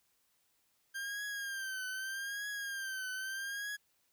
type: tone with vibrato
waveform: 40% pulse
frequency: 1588 Hz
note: G6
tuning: 22 cents sharp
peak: -37 dBFS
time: 0.94-3.77 s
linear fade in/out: 20 ms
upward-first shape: triangle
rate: 0.81 Hz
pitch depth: 91 cents each way
effects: white hiss -75 dBFS RMS until 4.12 s